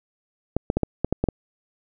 clicks, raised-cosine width 2 ms, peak -7 dBFS, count 8, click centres 0.566 / 0.701 / 0.77 / 0.833 / 1.046 / 1.126 / 1.24 / 1.287 s, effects none

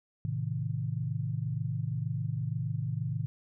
sine chord, A diminished, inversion none, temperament just, 110 / 132 / 158.4 Hz, A2 / C3 / Eb3, 0 / +16 / +31 cents, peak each -34 / -34 / -35 dBFS, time 0.25-3.26 s, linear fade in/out 0 ms, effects none

